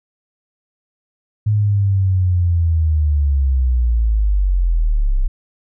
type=linear sweep; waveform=sine; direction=down; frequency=107 to 30.87 Hz; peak=-12 dBFS; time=1.46-5.28 s; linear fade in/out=10 ms; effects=none